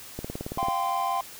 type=click train; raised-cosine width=2 ms; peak=-19 dBFS; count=10; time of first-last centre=0.19-0.685 s; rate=18.2 Hz
type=chord; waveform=triangle; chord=F suspended second; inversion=none; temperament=equal with one note detuned; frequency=698.5 / 784 / 1035.1 Hz; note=F5 / G5 / C6; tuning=0 / 0 / -19 cents; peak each=-29 / -27 / -26 dBFS; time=0.58-1.21 s; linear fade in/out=2 ms
effects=white hiss -44 dBFS RMS until 1.39 s